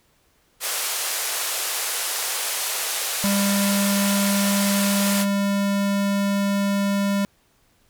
white band-pass noise, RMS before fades -26 dBFS, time 0.6-5.26 s, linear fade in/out 50 ms, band 450 to 13000 Hz, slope 24 dB/octave
square tone, 199.7 Hz, G3, 32 cents sharp, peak -20 dBFS, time 3.24-7.25 s, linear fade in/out 0 ms
effects pink hiss -62 dBFS RMS until 7.89 s

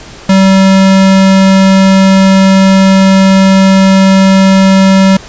square tone, 192.1 Hz, G3, 35 cents flat, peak -3 dBFS, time 0.29-5.17 s, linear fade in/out 5 ms, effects pink hiss -30 dBFS RMS until 5.28 s + resampled to 16000 Hz

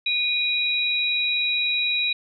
sine tone pair together, 2461 / 3863 Hz, D#7 / B7, -20 / -39 cents, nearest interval minor sixth, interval 781 cents, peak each -23 dBFS, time 0.06-2.13 s, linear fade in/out 5 ms, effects none

